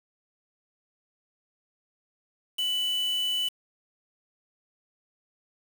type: tone with quantisation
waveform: triangle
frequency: 2984 Hz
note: F#7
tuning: 14 cents sharp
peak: -24 dBFS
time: 2.58-3.49 s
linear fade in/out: 10 ms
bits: 6
effects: none